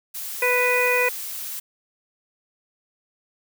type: noise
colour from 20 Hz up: blue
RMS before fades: -32 dBFS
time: 0.14-1.6 s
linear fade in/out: 10 ms
type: harmonic tone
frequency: 494.4 Hz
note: B4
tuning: 2 cents sharp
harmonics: 1 / 2 / 3 / 4 / 5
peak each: -22 / -27 / -30 / -24 / -22 dBFS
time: 0.42-1.09 s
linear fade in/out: 5 ms
effects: none